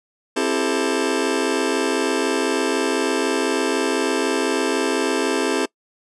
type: chord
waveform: sawtooth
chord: A minor seventh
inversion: first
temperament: just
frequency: 264 / 330 / 396 / 440 Hz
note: C4 / E4 / G4 / A4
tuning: +16 / +2 / +18 / 0 cents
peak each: -20 dBFS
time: 0.36-5.66 s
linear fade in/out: 10 ms
effects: noise-tail reverb RT60 0.1 s tail -24 dB re dry + resampled to 24000 Hz